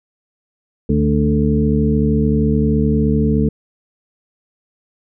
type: harmonic tone with a mistuned harmonic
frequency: 73.42 Hz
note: D2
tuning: in tune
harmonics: 1 / 2 / 3 / 4 / 6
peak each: -19 / -18 / -16 / -22 / -21 dBFS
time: 0.89-3.49 s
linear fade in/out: 5 ms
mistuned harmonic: 2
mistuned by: +42 cents
effects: none